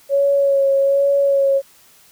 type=tone with vibrato; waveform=sine; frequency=554.4 Hz; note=C#5; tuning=in tune; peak=-12 dBFS; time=0.09-1.62 s; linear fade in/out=50 ms; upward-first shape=sine; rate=1.2 Hz; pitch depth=21 cents each way; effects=white hiss -50 dBFS RMS until 2.11 s